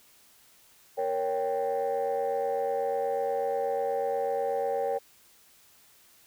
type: chord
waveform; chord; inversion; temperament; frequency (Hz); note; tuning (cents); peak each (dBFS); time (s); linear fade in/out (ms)
sine; G diminished; first; equal; 466.2 / 554.4 / 784; Bb4 / Db5 / G5; 0 / 0 / 0; -29 / -29 / -30; 0.97-4.99; 20
effects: tanh soft clip ceiling -21 dBFS + white hiss -59 dBFS RMS until 6.26 s